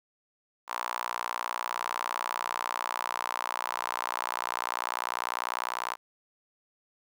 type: tone with high-pass filter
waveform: sawtooth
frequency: 60.1 Hz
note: B1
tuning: 46 cents flat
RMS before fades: -34 dBFS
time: 0.67-5.97 s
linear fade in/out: 50 ms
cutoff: 1000 Hz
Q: 3.8
effects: none